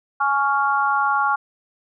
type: harmonic tone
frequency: 278.8 Hz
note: C#4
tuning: 10 cents sharp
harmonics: 3 / 4 / 5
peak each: -21 / -21 / -21 dBFS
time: 0.2-1.36 s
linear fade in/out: 10 ms
effects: none